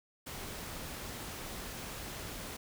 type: noise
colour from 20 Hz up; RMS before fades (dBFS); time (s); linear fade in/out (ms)
pink; -43; 0.26-2.57; 10
effects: none